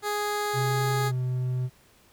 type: tone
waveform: 15% pulse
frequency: 415.3 Hz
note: G#4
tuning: in tune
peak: -20 dBFS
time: 0.02-1.12 s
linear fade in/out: 50 ms
type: tone with pitch glide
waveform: triangle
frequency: 128.4 to 126.71 Hz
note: C3 to B2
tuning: -32 to +45 cents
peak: -23 dBFS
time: 0.53-1.7 s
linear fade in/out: 50 ms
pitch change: -23 cents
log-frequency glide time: 1-1.22 s
effects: pink hiss -59 dBFS RMS until 2.12 s